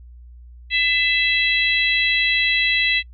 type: harmonic tone with a mistuned harmonic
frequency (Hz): 659.3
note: E5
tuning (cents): 0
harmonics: 3 / 4 / 5 / 6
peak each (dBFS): -20 / -20 / -24 / -24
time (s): 0.7-3.03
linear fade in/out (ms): 50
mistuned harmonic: 3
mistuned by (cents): +28
effects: noise-tail reverb RT60 0.1 s tail -26 dB re dry + added 60 Hz sine -39 dBFS peak until 3.13 s